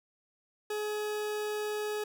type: tone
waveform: 40% pulse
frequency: 422 Hz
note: G#4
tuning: 28 cents sharp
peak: -31 dBFS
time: 0.7-2.04 s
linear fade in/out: 5 ms
effects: none